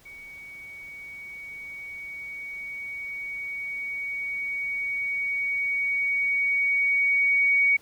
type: tone with level ramp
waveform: sine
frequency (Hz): 2245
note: C#7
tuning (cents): +21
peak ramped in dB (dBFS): -41 to -17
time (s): 0.05-7.77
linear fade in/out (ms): 10
effects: pink hiss -56 dBFS RMS until 7.81 s